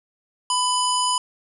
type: harmonic tone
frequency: 997 Hz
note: B5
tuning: 16 cents sharp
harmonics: 1 / 3 / 5 / 7 / 9 / 10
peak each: -21 / -26 / -28 / -29 / -31 / -31 dBFS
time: 0.5-1.18 s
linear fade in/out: 2 ms
effects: none